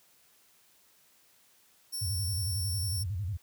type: tone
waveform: 10% pulse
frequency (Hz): 5440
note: F8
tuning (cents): -46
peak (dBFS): -28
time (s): 1.92-3.04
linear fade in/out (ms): 20
type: tone with vibrato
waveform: sine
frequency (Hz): 94.9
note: F#2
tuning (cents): +44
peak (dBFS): -30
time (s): 2.01-3.37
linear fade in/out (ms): 10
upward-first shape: square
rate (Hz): 11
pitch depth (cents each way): 180
effects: white hiss -64 dBFS RMS until 3.42 s + high-pass 60 Hz 12 dB/octave